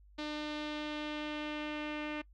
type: tone with low-pass filter sweep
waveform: sawtooth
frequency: 300.8 Hz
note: D4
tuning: 42 cents sharp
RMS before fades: -39 dBFS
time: 0.18-2.22 s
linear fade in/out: 10 ms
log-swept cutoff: 4000 to 2600 Hz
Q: 2.6
effects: noise-tail reverb RT60 0.1 s tail -23 dB re dry + added 50 Hz sine -57 dBFS peak until 2.33 s